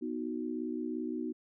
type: chord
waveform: sine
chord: B major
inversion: none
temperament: equal with one note detuned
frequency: 246.9 / 312.6 / 370 Hz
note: B3 / D#4 / F#4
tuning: 0 / +8 / 0 cents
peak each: -37 / -37 / -40 dBFS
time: 0.01-1.33 s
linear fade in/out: 20 ms
effects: none